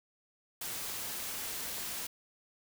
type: noise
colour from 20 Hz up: white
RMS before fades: -39 dBFS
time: 0.61-2.07 s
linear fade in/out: 5 ms
effects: none